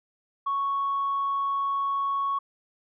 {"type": "tone", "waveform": "sine", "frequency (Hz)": 1108.7, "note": "C#6", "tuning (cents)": 0, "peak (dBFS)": -23, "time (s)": [0.46, 2.39], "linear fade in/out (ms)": 10, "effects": ["tanh soft clip ceiling -20 dBFS"]}